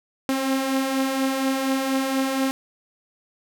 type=beating tone pair; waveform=sawtooth; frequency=263.6 / 267.8 Hz; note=C4 / C4; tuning=+13 / +40 cents; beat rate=4.2 Hz; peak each=-25 / -18 dBFS; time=0.29-2.51 s; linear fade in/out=0 ms; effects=none